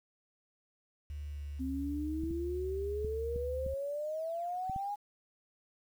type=tone with pitch glide; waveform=sine; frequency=73.42 to 72.45 Hz; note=D2 to D2; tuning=0 to -23 cents; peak=-38 dBFS; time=1.1-3.74 s; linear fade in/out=0 ms; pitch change=-23 cents; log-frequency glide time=1.3-1.38 s
type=exponential sweep; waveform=sine; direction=up; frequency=258.5 to 830 Hz; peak=-34 dBFS; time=1.59-4.96 s; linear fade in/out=20 ms
type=clicks; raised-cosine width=5 ms; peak=-30 dBFS; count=7; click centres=2.236 / 2.309 / 3.047 / 3.361 / 3.664 / 4.697 / 4.762 s
effects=10-bit